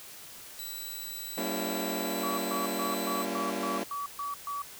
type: tone with pitch glide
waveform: 5% pulse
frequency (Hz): 3951 to 3997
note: B7 to B7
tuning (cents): 0 to +20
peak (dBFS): -31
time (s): 0.59-3.25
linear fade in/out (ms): 2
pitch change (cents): +20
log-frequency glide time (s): 1.93-2.45
type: chord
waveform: 20% pulse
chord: G diminished seventh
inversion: none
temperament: just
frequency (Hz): 196 / 235.2 / 282.2 / 338.7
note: G3 / Bb3 / Db4 / Fb4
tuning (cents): 0 / +16 / +31 / +47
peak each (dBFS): -32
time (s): 1.37-3.84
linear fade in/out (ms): 10
type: tone bursts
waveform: sine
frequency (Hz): 1142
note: D6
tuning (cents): -49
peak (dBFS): -32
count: 9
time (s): 2.23-4.62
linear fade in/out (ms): 2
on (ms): 150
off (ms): 130
effects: white hiss -47 dBFS RMS until 4.79 s